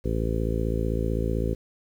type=harmonic tone; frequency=55.7 Hz; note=A1; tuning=22 cents sharp; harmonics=1 / 2 / 3 / 4 / 5 / 6 / 7 / 8 / 9; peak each=-27 / -30 / -33 / -34 / -35 / -37 / -33 / -36 / -35 dBFS; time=0.04-1.55 s; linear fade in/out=20 ms; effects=9-bit